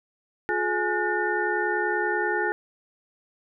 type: tone cluster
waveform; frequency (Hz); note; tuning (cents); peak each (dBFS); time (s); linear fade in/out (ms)
sine; 355.1 / 425.5 / 840 / 1452 / 1803; F4 / G#4 / G#5 / F#6 / A6; +29 / +42 / +19 / -33 / +42; -29; 0.49-2.52; 0
effects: none